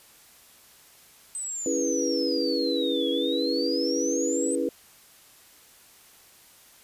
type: exponential two-way sweep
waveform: sine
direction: down then up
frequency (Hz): 8230 to 3301 to 8230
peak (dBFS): -30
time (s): 1.35-4.55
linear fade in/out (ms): 0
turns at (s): 3.1
type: chord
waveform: sine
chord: C# minor seventh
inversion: none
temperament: equal with one note detuned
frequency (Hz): 277.2 / 329.6 / 415.3 / 489.1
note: C#4 / E4 / G#4 / B4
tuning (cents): 0 / 0 / 0 / -17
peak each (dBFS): -29 / -29 / -32 / -28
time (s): 1.66-4.69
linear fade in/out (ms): 2
effects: white hiss -54 dBFS RMS until 6.83 s + resampled to 32000 Hz